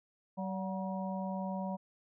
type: harmonic tone with a mistuned harmonic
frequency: 190.7 Hz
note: G3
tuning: 47 cents flat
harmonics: 1 / 3 / 4 / 5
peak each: -36 / -42 / -44 / -43 dBFS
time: 0.37-1.77 s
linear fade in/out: 20 ms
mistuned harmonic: 4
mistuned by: -59 cents
effects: none